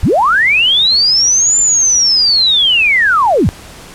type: linear two-way sweep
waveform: sine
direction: up then down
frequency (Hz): 46.37 to 7250 to 46.37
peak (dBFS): -7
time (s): 0.03-3.49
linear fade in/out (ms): 0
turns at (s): 1.59
effects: pink hiss -34 dBFS RMS until 3.94 s + low-pass 11000 Hz 12 dB/octave